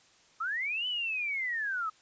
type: linear two-way sweep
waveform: sine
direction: up then down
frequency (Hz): 1244.5 to 3033 to 1244.5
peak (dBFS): -30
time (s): 0.4-1.9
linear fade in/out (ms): 10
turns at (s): 0.87
effects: white hiss -62 dBFS RMS until 2.01 s + resampled to 16000 Hz